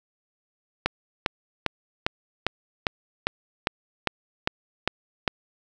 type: click train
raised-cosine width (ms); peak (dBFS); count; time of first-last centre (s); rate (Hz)
0.3; -5; 12; 0.86-5.278; 2.49
effects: none